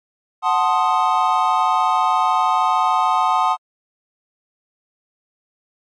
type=chord; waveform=triangle; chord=F# diminished seventh; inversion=none; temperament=equal; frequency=740 / 880 / 1046.5 / 1244.5 Hz; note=F#5 / A5 / C6 / Eb6; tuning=0 / 0 / 0 / 0 cents; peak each=-18 dBFS; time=0.42-3.57 s; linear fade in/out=50 ms; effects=MP3 48 kbps